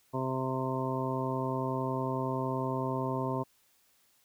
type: harmonic tone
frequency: 130.81 Hz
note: C3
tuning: in tune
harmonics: 1 / 2 / 3 / 4 / 5 / 7 / 8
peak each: -35 / -36 / -37 / -40 / -39 / -38 / -39 dBFS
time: 0.13-3.44 s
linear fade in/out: 20 ms
effects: white hiss -68 dBFS RMS until 4.24 s